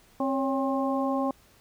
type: harmonic tone with a mistuned harmonic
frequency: 266.6 Hz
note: C4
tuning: 33 cents sharp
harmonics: 1 / 2 / 3 / 4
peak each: -27 / -30 / -32 / -33 dBFS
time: 0.2-1.31 s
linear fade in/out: 2 ms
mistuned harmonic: 2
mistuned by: +69 cents
effects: pink hiss -59 dBFS RMS until 1.6 s